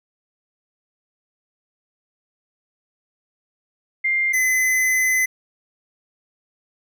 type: tone pair in turn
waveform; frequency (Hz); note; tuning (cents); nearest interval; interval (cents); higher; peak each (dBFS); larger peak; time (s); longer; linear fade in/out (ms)
sine / square; 2100 / 2030; C7 / B6; +6 / +47; minor second; 59; first; -17; neither; 4.04-4.33 / 4.33-5.26; second; 10
effects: none